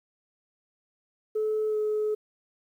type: tone with pitch glide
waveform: sine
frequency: 431.5 to 426.3 Hz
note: A4 to G#4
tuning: -34 to +45 cents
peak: -23 dBFS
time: 1.35-2.15 s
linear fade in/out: 10 ms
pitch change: -21 cents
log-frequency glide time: 1.68-1.77 s
effects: tanh soft clip ceiling -21 dBFS + 10-bit